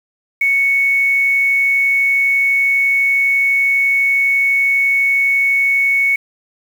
sine tone with quantisation, 2217 Hz, C#7, in tune, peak -11 dBFS, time 0.41-6.16 s, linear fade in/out 5 ms, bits 6, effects none

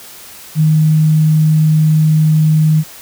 sine tone, 155.56 Hz, D#3, in tune, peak -7 dBFS, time 0.55-2.84 s, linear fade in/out 50 ms, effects white hiss -35 dBFS RMS until 3.01 s

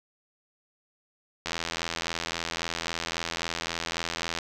click train, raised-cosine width 0.2 ms, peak -12 dBFS, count 246, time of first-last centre 1.46-4.387 s, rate 83.7 Hz, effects none

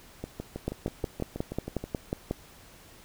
two click trains, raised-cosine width 2 ms, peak -21 / -15 dBFS, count 11 / 10, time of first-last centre 0.24-1.84 / 0.68-2.31 s, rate 6.25 / 5.52 Hz, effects pink hiss -53 dBFS RMS until 3.04 s

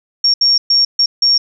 sine tone bursts at uneven times, 5530 Hz, F8, 18 cents flat, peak -8 dBFS, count 5, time 0.24-0.34 / 0.41-0.58 / 0.7-0.85 / 0.99-1.06 / 1.22-1.38 s, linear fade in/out 5 ms, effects none

